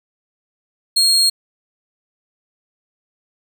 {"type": "tone", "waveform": "35% pulse", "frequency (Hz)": 4256, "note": "C8", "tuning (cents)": 29, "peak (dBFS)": -10, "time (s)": [0.96, 1.3], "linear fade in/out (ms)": 10, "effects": []}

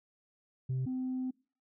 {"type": "tone pair in turn", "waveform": "sine", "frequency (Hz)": [130, 256.9], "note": ["C3", "C4"], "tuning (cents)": [-11, -32], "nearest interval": "octave", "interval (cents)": 1179, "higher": "second", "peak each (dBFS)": [-28, -31], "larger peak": "first", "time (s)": [[0.69, 0.86], [0.86, 1.31]], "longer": "second", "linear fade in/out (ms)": 10, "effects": ["noise-tail reverb RT60 0.4 s tail -25 dB re dry", "tanh soft clip ceiling -29 dBFS"]}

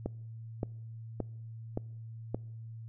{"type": "click train", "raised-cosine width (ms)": 2, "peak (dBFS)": -19, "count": 5, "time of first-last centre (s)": [0.06, 2.346], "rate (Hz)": 1.75, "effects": ["noise-tail reverb RT60 0.9 s tail -25 dB re dry", "added 113 Hz sine -42 dBFS peak until 2.88 s"]}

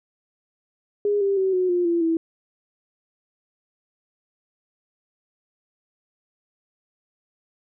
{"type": "tone with pitch steps", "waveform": "sine", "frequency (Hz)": [410.7, 395.6, 381, 367, 353.4, 340.4, 327.9], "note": ["G#4", "G4", "G4", "F#4", "F4", "F4", "E4"], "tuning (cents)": [-19, 16, -49, -14, 21, -44, -9], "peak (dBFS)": -18, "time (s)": [1.05, 2.17], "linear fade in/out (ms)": 2, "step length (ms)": 160, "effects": []}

